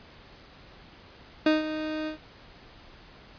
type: tone with ADSR envelope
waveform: 30% pulse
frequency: 310 Hz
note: D#4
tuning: 6 cents flat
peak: -15 dBFS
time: 1.46-2.18 s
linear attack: 4 ms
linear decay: 160 ms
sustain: -12 dB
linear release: 110 ms
effects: pink hiss -51 dBFS RMS until 3.38 s + resampled to 11025 Hz